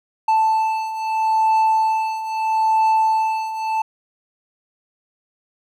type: beating tone pair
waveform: triangle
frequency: 880 / 880.77 Hz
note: A5 / A5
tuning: 0 / +2 cents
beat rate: 0.77 Hz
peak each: -20 / -15 dBFS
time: 0.28-3.82 s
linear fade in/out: 5 ms
effects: none